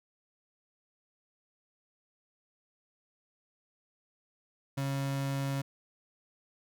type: tone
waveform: 35% pulse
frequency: 137.6 Hz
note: C#3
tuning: 12 cents flat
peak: -29 dBFS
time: 4.77-5.62 s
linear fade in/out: 10 ms
effects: none